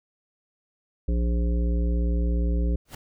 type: harmonic tone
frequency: 58.6 Hz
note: A#1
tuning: 10 cents sharp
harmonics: 1 / 3 / 5 / 7 / 9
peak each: -21 / -31 / -35 / -38 / -40 dBFS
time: 1.08-2.76 s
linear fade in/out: 5 ms
type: noise with exponential growth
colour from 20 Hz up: pink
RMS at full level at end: -34 dBFS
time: 2.85-2.95 s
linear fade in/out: 5 ms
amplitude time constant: 21 ms
effects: none